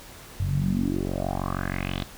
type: tone with low-pass filter sweep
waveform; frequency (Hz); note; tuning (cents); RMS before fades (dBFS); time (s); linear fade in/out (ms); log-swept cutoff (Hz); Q
10% pulse; 46.25; F#1; 0; -27; 0.4-2.04; 0; 100 to 3900; 4.9
effects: pink hiss -45 dBFS RMS until 2.17 s